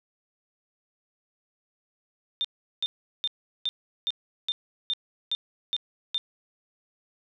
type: tone bursts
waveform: sine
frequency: 3600 Hz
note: A7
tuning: 39 cents sharp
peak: -24 dBFS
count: 10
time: 2.41-6.18 s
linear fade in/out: 0 ms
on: 35 ms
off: 380 ms
effects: none